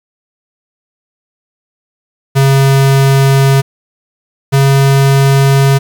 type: tone pair in turn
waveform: square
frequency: 136.3 / 137.17 Hz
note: C#3 / C#3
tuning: -29 / -18 cents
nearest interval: unison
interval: 11 cents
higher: second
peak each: -6 dBFS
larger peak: neither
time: 2.35-3.62 / 4.52-5.79 s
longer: neither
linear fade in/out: 20 ms
effects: 7-bit